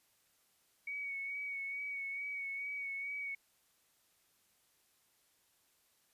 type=tone with vibrato; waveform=sine; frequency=2239 Hz; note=C#7; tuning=17 cents sharp; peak=-38 dBFS; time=0.87-3.35 s; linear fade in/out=5 ms; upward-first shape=sine; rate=2.3 Hz; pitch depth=29 cents each way; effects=white hiss -73 dBFS RMS until 6.13 s + resampled to 32000 Hz